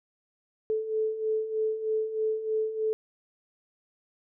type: beating tone pair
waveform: sine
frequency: 434.4 / 437.6 Hz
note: A4 / A4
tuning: -22 / -9 cents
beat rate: 3.2 Hz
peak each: -33 / -27 dBFS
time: 0.7-2.93 s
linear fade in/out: 0 ms
effects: none